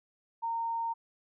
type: tone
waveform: sine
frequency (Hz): 920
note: A#5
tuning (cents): -23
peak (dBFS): -30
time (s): 0.42-0.94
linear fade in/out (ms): 20
effects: none